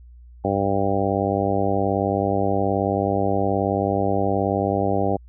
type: harmonic tone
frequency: 98.8 Hz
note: G2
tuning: 14 cents sharp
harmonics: 1 / 2 / 3 / 4 / 5 / 6 / 7 / 8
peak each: -27 / -27 / -27 / -27 / -27 / -27 / -27 / -27 dBFS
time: 0.44-5.17 s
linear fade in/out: 10 ms
effects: added 60 Hz sine -42 dBFS peak until 5.28 s